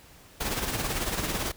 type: noise with tremolo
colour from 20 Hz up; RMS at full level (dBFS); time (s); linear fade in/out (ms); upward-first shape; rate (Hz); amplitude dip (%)
pink; -28; 0.4-1.52; 10; sine; 18; 50
effects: pink hiss -53 dBFS RMS until 1.56 s